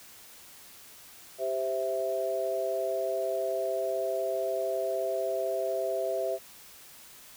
sine chord, C major, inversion second, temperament equal, 392 / 523.3 / 659.3 Hz, G4 / C5 / E5, 0 / 0 / 0 cents, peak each -34 / -33 / -30 dBFS, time 1.38-6.39 s, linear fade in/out 50 ms, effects white hiss -51 dBFS RMS until 7.36 s

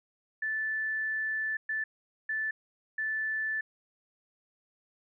sine tone bursts at uneven times, 1753 Hz, A6, 7 cents flat, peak -29 dBFS, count 4, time 0.42-1.57 / 1.69-1.84 / 2.29-2.51 / 2.98-3.61 s, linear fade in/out 5 ms, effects none

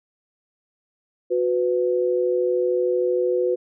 sine tone pair together, 365.5 / 498.6 Hz, F#4 / B4, -21 / +16 cents, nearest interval perfect fourth, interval 537 cents, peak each -21 dBFS, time 1.3-3.56 s, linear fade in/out 20 ms, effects none

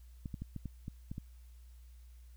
clicks, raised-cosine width 5 ms, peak -28 dBFS, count 8, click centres 0.258 / 0.342 / 0.42 / 0.563 / 0.657 / 0.881 / 1.115 / 1.181 s, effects added 60 Hz sine -52 dBFS peak until 2.36 s + white hiss -71 dBFS RMS until 2.36 s

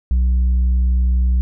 sine tone with tanh clipping, 62 Hz, B1, 7 cents sharp, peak -13 dBFS, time 0.11-1.41 s, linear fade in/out 0 ms, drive 3 dB, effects none

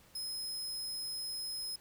sawtooth tone, 5120 Hz, D#8, 49 cents sharp, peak -35 dBFS, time 0.15-1.76 s, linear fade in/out 5 ms, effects pink hiss -62 dBFS RMS until 1.8 s

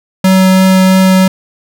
square tone with vibrato, 188.2 Hz, F#3, 30 cents sharp, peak -5 dBFS, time 0.24-1.28 s, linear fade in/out 5 ms, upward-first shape triangle, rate 3 Hz, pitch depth 8 cents each way, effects none

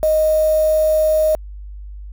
sine tone with quantisation, 622.3 Hz, D#5, in tune, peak -12 dBFS, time 0.03-1.35 s, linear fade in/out 0 ms, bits 5, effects added 50 Hz sine -30 dBFS peak until 2.12 s

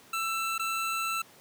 25% pulse tone with dropouts, 1333 Hz, E6, 19 cents sharp, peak -25 dBFS, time 0.13-1.22 s, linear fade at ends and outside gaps 5 ms, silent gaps 0.581-0.594 s, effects pink hiss -55 dBFS RMS until 1.4 s + high-pass 150 Hz 12 dB/octave

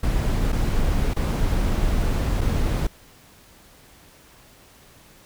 brown noise with dropouts, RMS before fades -21 dBFS, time 0.03-2.87 s, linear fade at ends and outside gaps 5 ms, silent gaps 0.521-0.527 / 1.137-1.163 / 2.41-2.413 s, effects pink hiss -51 dBFS RMS until 5.25 s

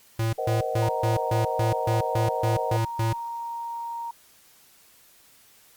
square tone bursts, 112.7 Hz, A2, 42 cents sharp, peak -23 dBFS, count 11, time 0.19-3.13 s, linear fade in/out 5 ms, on 140 ms, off 140 ms
sine chord, C half-diminished seventh, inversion third, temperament just, 470.9 / 523.3 / 627.9 / 753.5 Hz, Bb4 / C5 / Eb5 / Gb5, +18 / 0 / +16 / +31 cents, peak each -31 dBFS, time 0.38-2.77 s, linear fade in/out 5 ms
sine tone, 932.3 Hz, A#5, in tune, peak -30 dBFS, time 0.82-4.11 s, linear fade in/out 5 ms
effects white hiss -56 dBFS RMS until 5.76 s + Opus 48 kbps

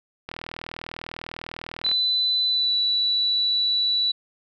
click train, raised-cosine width 0.3 ms, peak -17 dBFS, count 66, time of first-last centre 0.29-1.915 s, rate 40 Hz
sine tone with pitch glide, 4000 to 3947 Hz, B7 to B7, +21 to -2 cents, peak -19 dBFS, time 1.84-4.12 s, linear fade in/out 10 ms, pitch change -23 cents, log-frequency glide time 2.48-2.74 s
effects none

